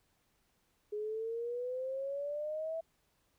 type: exponential sweep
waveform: sine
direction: up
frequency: 415.3 to 659.3 Hz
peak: -35 dBFS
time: 0.92-2.81 s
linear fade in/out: 10 ms
effects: pink hiss -75 dBFS RMS until 3.38 s